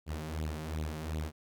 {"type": "tone with flanger", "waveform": "sawtooth", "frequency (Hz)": 77.78, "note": "D#2", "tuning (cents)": 0, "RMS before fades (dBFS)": -37, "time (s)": [0.06, 1.32], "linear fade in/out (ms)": 50, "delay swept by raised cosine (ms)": [0.26, 5.76], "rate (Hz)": 2.7, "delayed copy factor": 0.75, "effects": []}